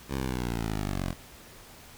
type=linear sweep; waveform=10% pulse; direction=down; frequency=69 to 43.12 Hz; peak=-21 dBFS; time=0.08-1.15 s; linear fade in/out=50 ms; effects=pink hiss -50 dBFS RMS until 1.97 s